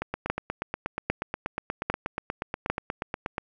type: two click trains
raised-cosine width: 0.5 ms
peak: -14 / -9 dBFS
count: 29 / 4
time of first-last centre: 0.02-3.381 / 0.3-2.7 s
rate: 8.33 / 1.25 Hz
effects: none